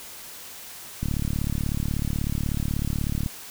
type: click train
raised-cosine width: 5 ms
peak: -14 dBFS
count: 82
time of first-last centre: 1.03-3.261 s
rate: 36.3 Hz
effects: white hiss -41 dBFS RMS until 3.5 s